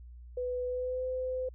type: tone with pitch glide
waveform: sine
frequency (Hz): 497.6 to 511.6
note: B4 to C5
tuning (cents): +13 to -39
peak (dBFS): -31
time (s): 0.37-1.49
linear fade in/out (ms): 5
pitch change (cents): +48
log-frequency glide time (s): 0.67-1.05
effects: added 60 Hz sine -46 dBFS peak until 1.54 s